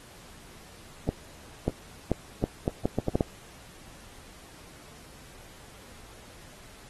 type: accelerating click train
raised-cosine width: 2 ms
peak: -11 dBFS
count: 10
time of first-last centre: 1.09-3.208 s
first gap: 590 ms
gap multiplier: 0.74
effects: pink hiss -51 dBFS RMS until 6.89 s + AAC 32 kbps